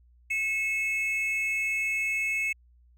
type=tone pair together; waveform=triangle; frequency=2186 / 2600 Hz; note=C#7 / E7; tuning=-25 / -24 cents; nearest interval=minor third; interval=301 cents; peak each=-27 dBFS; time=0.3-2.53 s; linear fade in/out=10 ms; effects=added 60 Hz sine -56 dBFS peak until 2.97 s